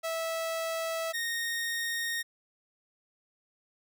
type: tone pair in turn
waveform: sawtooth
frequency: 654 / 1855.1 Hz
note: E5 / A#6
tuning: -14 / -9 cents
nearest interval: octave + tritone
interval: 1805 cents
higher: second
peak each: -27 dBFS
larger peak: neither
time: 0.03-1.13 / 1.13-2.23 s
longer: neither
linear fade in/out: 20 ms
effects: none